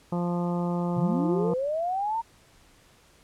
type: harmonic tone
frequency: 174.61 Hz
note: F3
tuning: in tune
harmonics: 1 / 2 / 3 / 4 / 5 / 6 / 7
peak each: -26 / -34 / -35 / -39 / -37 / -42 / -43 dBFS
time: 0.12-1.54 s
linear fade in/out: 5 ms
type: linear sweep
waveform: sine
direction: up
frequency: 120.2 to 932.3 Hz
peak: -25 dBFS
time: 0.96-2.22 s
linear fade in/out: 20 ms
effects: pink hiss -58 dBFS RMS until 3.23 s + low-pass 11000 Hz 12 dB/octave